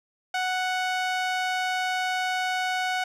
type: tone with band-pass filter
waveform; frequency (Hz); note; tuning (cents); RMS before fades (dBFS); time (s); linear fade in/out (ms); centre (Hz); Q
sawtooth; 740; F#5; 0; -27; 0.34-3.04; 5; 1800; 0.56
effects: none